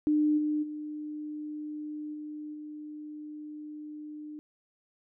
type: tone with level steps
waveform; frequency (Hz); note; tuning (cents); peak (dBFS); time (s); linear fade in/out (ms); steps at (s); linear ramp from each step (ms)
sine; 301.4; D4; +45; -22 / -26 / -35 / -37 / -39; 0.07-4.39; 0; 0.37 / 0.62 / 2.13 / 2.53; 20
effects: none

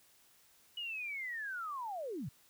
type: linear sweep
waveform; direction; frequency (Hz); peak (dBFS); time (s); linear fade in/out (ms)
sine; down; 2930 to 106.2; -38; 0.77-2.29; 5
effects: white hiss -66 dBFS RMS until 2.49 s

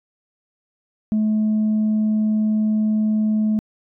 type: tone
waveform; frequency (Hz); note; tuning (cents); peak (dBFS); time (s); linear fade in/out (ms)
sine; 215.2; A3; -38; -14; 1.12-3.59; 0
effects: tanh soft clip ceiling -14 dBFS

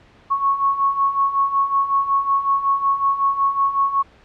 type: beating tone pair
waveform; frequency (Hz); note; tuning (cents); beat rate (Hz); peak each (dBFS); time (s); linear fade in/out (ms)
sine; 1100 / 1105.4; C#6 / C#6; -14 / -5; 5.4; -22 / -17; 0.3-4.03; 20
effects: pink hiss -50 dBFS RMS until 4.24 s + low-pass 3000 Hz 12 dB/octave

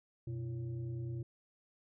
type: tone with frequency modulation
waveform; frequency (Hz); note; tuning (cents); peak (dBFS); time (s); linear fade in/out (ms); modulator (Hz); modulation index
sine; 123.47; B2; 0; -37; 0.27-1.23; 5; 217; 0.63
effects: none

